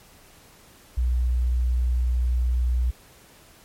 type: tone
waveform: sine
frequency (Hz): 61.3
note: B1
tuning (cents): -12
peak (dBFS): -19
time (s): 0.97-2.91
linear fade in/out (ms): 10
effects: pink hiss -52 dBFS RMS until 3.64 s + MP3 64 kbps

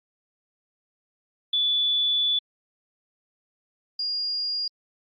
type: tone pair in turn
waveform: sine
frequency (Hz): 3460 / 4834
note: A7 / D8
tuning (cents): -30 / +49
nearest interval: tritone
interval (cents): 579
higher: second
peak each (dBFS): -20 / -25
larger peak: first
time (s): 1.53-2.39 / 3.99-4.68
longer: first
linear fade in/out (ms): 5
effects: Opus 48 kbps

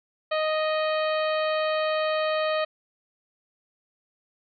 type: harmonic tone with a mistuned harmonic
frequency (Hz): 622.3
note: D#5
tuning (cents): 0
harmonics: 1 / 2 / 3 / 4 / 5 / 6 / 7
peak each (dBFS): -24 / -30 / -34 / -36 / -38 / -40 / -41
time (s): 0.31-2.65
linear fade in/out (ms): 10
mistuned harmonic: 6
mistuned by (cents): +54
effects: none

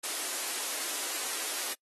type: high-pass noise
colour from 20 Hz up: white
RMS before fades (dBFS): -34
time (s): 0.03-1.74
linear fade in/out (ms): 10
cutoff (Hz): 270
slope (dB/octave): 48
effects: noise-tail reverb RT60 0.1 s tail -25 dB re dry + AAC 32 kbps

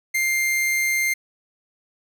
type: tone with amplitude modulation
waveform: 45% pulse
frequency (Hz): 2100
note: C7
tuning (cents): +6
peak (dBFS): -18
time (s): 0.14-1.14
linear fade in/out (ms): 10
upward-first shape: sine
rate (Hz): 138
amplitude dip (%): 25
effects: none

